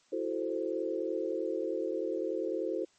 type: chord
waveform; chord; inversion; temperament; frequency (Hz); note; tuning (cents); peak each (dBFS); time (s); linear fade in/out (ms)
sine; F# half-diminished seventh; third; equal; 329.6 / 370 / 440 / 523.3; E4 / F#4 / A4 / C5; 0 / 0 / 0 / 0; -36 / -36 / -36 / -36; 0.12-2.85; 10
effects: white hiss -67 dBFS RMS until 2.98 s + MP3 32 kbps